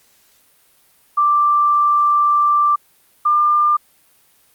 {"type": "tone pair in turn", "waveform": "sine", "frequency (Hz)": [1177, 1197.6], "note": ["D6", "D6"], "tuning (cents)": [3, 33], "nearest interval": "unison", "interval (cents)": 30, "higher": "second", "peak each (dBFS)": -11, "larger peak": "neither", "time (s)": [[1.17, 2.76], [3.25, 3.77]], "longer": "first", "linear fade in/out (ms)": 10, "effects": ["white hiss -55 dBFS RMS until 4.54 s", "Opus 48 kbps"]}